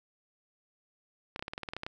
clicks, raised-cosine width 0.3 ms, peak -21 dBFS, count 12, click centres 1.361 / 1.394 / 1.425 / 1.481 / 1.535 / 1.579 / 1.633 / 1.688 / 1.735 / 1.766 / 1.834 / 1.865 s, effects none

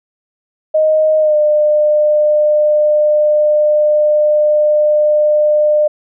sine tone with pitch glide, 622.3 to 601.8 Hz, D#5 to D5, 0 to +42 cents, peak -8 dBFS, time 0.74-5.88 s, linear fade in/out 10 ms, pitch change -58 cents, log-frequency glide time 1.19-1.36 s, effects none

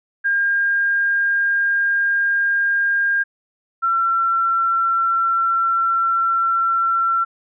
sine tone pair in turn, 1610 / 1353.8 Hz, G6 / E6, +46 / +46 cents, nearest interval minor third, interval 300 cents, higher first, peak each -15 dBFS, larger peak neither, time 0.24-3.24 / 3.82-7.25 s, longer second, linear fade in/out 20 ms, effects none

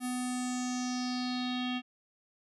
square tone with low-pass filter sweep, 250 Hz, B3, 21 cents sharp, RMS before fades -34 dBFS, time 0-1.82 s, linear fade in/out 50 ms, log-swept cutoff 11000 to 3000 Hz, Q 5.2, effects none

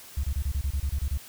sine tone bursts, 69.3 Hz, C#2, in tune, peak -22 dBFS, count 11, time 0.17-1.176 s, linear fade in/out 5 ms, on 66 ms, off 28 ms, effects tanh soft clip ceiling -22 dBFS + white hiss -47 dBFS RMS until 1.28 s

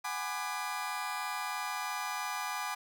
30% pulse chord, G# half-diminished seventh, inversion third, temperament just, 747.5 / 830.6 / 996.7 / 1196.1 Hz, F#5 / G#5 / B5 / D6, +17 / 0 / +16 / +31 cents, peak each -40 / -37 / -38 / -36 dBFS, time 0.04-2.75 s, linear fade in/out 10 ms, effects none

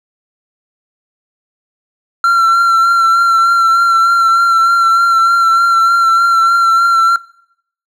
triangle tone with vibrato, 1362 Hz, F6, 44 cents flat, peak -5 dBFS, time 2.24-7.16 s, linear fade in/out 2 ms, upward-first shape sine, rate 3.3 Hz, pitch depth 23 cents each way, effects noise-tail reverb RT60 0.7 s tail -22 dB re dry

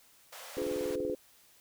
pink high-pass noise, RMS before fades -47 dBFS, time 0.32-0.96 s, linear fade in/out 10 ms, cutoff 470 Hz, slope 96 dB/octave
sine chord, D diminished seventh, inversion none, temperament just, 293.7 / 352.4 / 422.9 / 507.5 Hz, D4 / F4 / Ab4 / Cb5, 0 / +16 / +31 / +47 cents, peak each -39 / -38 / -36 / -35 dBFS, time 0.57-1.15 s, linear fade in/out 5 ms
click train, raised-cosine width 2 ms, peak -31 dBFS, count 12, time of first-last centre 0.57-1.099 s, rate 20.8 Hz
effects white hiss -62 dBFS RMS until 1.6 s

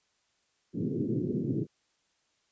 white band-pass noise, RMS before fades -31 dBFS, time 0.73-1.67 s, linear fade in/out 50 ms, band 110 to 380 Hz, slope 48 dB/octave, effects white hiss -73 dBFS RMS until 2.51 s + resampled to 16000 Hz

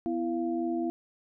sine tone cluster, 249.3 / 333.4 / 692 Hz, B3 / E4 / F5, +16 / +20 / -16 cents, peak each -33 / -29 / -37 dBFS, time 0.06-0.9 s, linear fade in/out 0 ms, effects none

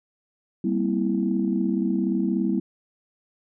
sine chord, C dominant seventh, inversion second, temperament equal with one note detuned, 196 / 233.1 / 256.8 / 329.6 Hz, G3 / Bb3 / C4 / E4, 0 / 0 / -32 / 0 cents, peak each -24 / -27 / -28 / -26 dBFS, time 0.64-2.6 s, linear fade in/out 5 ms, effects tanh soft clip ceiling -10 dBFS

